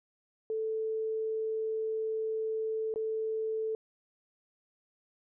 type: tone with dropouts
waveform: sine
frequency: 440.3 Hz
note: A4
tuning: 1 cent sharp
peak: -30 dBFS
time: 0.5-3.75 s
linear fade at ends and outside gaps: 1 ms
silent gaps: 2.94-2.959 s
effects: none